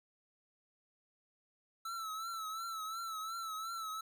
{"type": "tone with vibrato", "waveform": "square", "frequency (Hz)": 1318.5, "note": "E6", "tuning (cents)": 0, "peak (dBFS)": -40, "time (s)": [1.85, 4.01], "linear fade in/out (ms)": 5, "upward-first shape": "triangle", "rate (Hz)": 2.8, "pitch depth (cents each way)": 72, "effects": ["13-bit"]}